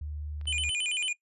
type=tone; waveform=sine; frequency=74.6 Hz; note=D2; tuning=28 cents sharp; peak=-34 dBFS; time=0.01-0.7 s; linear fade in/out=5 ms
type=clicks; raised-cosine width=0.3 ms; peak=-37 dBFS; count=7; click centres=0.413 / 0.456 / 0.544 / 0.651 / 0.685 / 0.885 / 1.023 s
type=tone with vibrato; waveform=square; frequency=2717 Hz; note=F7; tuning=48 cents flat; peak=-28 dBFS; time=0.47-1.13 s; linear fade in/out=5 ms; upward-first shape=square; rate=9 Hz; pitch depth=190 cents each way
effects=noise-tail reverb RT60 0.1 s tail -20 dB re dry + resampled to 24000 Hz